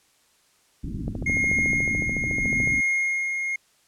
white low-pass noise, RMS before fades -31 dBFS, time 0.83-2.81 s, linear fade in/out 10 ms, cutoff 290 Hz, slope 48 dB/octave
click train, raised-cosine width 2 ms, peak -19 dBFS, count 23, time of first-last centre 1.08-2.674 s, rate 13.8 Hz
triangle tone with tremolo, 2143 Hz, C7, 41 cents sharp, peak -18 dBFS, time 1.26-3.56 s, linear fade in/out 5 ms, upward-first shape sine, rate 0.82 Hz, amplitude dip 45%
effects white hiss -62 dBFS RMS until 3.87 s + low-pass 10000 Hz 12 dB/octave

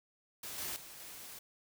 white noise with level steps, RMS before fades -44 / -40 / -51 / -49 dBFS, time 0.43-1.39 s, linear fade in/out 5 ms, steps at 0.58 / 0.76 / 1 s, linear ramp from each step 2 ms, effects none

